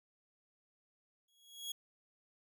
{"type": "tone with exponential growth", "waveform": "sawtooth", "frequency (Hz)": 3322, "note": "G#7", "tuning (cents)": 0, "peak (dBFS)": -34, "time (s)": [1.28, 1.72], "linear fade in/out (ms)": 5, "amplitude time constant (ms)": 94, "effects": []}